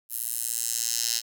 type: tone with high-pass filter sweep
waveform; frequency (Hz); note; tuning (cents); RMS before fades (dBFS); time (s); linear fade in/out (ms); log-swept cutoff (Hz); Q
10% pulse; 116.54; A#2; 0; -29; 0.09-1.22; 50; 12000 to 4900; 1.7
effects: none